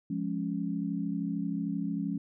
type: chord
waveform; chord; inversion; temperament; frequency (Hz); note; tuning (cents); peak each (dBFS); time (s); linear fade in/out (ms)
sine; Db major; first; equal; 174.61 / 207.7 / 277.2; F3 / Ab3 / Db4; 0 / 0 / 0; -34; 0.1-2.18; 5
effects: none